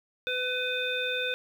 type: harmonic tone with a mistuned harmonic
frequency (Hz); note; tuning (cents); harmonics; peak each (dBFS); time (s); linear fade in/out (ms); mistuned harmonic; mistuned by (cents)
502; B4; +28; 1 / 3 / 5 / 7; -33 / -33 / -33 / -33; 0.27-1.34; 0; 7; +33
effects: 9-bit